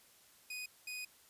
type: tone bursts at uneven times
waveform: sawtooth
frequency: 2489 Hz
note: D#7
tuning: in tune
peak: -38 dBFS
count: 2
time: 0.5-0.66 / 0.87-1.05 s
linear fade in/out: 5 ms
effects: white hiss -64 dBFS RMS until 1.29 s + resampled to 32000 Hz